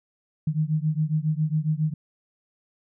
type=beating tone pair; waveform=sine; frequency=151.8 / 159.1 Hz; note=D#3 / D#3; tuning=-42 / +39 cents; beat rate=7.3 Hz; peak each=-24 / -25 dBFS; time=0.47-1.94 s; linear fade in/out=5 ms; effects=none